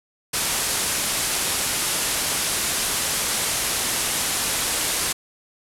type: low-pass noise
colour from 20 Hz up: white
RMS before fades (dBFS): -24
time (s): 0.33-5.13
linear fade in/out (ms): 10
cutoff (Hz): 12000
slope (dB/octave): 48
effects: none